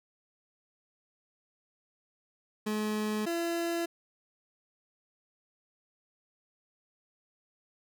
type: tone pair in turn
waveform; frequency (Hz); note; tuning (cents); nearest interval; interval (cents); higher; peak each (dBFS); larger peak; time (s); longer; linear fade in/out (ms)
30% pulse; 213.2 / 338.4; G#3 / E4; +46 / +45; minor sixth; 799; second; -27; neither; 2.66-3.26 / 3.26-3.86; neither; 10
effects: none